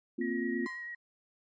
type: chord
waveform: sine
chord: Bb suspended second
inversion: none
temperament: equal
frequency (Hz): 233.1 / 261.6 / 349.2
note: Bb3 / C4 / F4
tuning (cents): 0 / 0 / 0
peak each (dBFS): -35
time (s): 0.18-0.67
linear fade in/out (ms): 10
type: tone with vibrato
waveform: sine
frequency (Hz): 1900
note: A#6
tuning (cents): +33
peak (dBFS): -39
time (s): 0.21-0.95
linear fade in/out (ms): 5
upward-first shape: sine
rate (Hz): 9.1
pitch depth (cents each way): 15
type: tone with exponential decay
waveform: 35% pulse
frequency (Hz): 1033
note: C6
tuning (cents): -22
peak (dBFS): -38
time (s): 0.66-0.96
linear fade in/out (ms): 1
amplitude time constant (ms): 64
effects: resampled to 16000 Hz